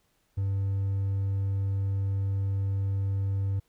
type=tone with hard clipping; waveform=triangle; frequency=98 Hz; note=G2; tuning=in tune; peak=-26 dBFS; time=0.37-3.6 s; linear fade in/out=10 ms; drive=5 dB; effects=pink hiss -71 dBFS RMS until 3.68 s